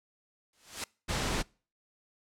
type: noise with exponential growth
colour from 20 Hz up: white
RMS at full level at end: -31 dBFS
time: 0.53-0.84 s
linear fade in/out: 2 ms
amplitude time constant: 66 ms
type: noise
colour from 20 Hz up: pink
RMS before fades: -31 dBFS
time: 1.08-1.43 s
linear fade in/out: 20 ms
effects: noise-tail reverb RT60 0.4 s tail -26 dB re dry + low-pass 8000 Hz 12 dB/octave